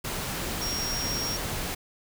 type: tone in noise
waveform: sine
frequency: 5588 Hz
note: F8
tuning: in tune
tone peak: -30 dBFS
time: 0.61-1.37 s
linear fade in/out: 10 ms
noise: pink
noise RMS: -32 dBFS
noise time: 0.04-1.75 s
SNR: -1 dB
effects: none